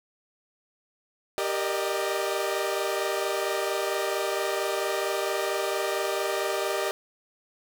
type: chord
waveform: sawtooth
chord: Eb major seventh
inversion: first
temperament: equal with one note detuned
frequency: 392 / 466.2 / 597.9 / 622.3 Hz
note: G4 / Bb4 / D5 / Eb5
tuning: 0 / 0 / +31 / 0 cents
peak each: -26 / -29 / -28 / -29 dBFS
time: 1.38-6.91 s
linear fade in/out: 0 ms
effects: none